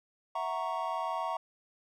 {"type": "chord", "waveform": "triangle", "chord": "F# dominant seventh", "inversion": "third", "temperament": "equal", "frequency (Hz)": [659.3, 740, 932.3, 1108.7], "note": ["E5", "F#5", "A#5", "C#6"], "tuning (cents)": [0, 0, 0, 0], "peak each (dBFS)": [-36, -36, -34, -35], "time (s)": [0.35, 1.37], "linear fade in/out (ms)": 5, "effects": []}